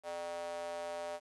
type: tone with high-pass filter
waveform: square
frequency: 85.7 Hz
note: F2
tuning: 32 cents flat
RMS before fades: -41 dBFS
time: 0.03-1.2 s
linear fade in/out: 50 ms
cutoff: 630 Hz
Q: 5.1
effects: resampled to 24000 Hz + 11-bit